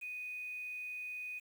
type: tone with quantisation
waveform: sine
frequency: 2489 Hz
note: D#7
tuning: in tune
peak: -40 dBFS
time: 0.01-1.4 s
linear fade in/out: 20 ms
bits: 10
effects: none